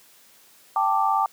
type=chord; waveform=sine; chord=G suspended second; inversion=none; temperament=just; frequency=784 / 882 / 1176 Hz; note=G5 / A5 / D6; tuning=0 / +4 / +2 cents; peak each=-23 dBFS; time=0.76-1.26 s; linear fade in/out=2 ms; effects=white hiss -54 dBFS RMS until 1.32 s + high-pass 150 Hz 12 dB/octave